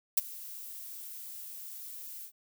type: noise with ADSR envelope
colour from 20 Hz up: violet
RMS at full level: -22 dBFS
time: 0.17-2.32 s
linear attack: 7 ms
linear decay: 23 ms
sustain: -22 dB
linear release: 79 ms
effects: none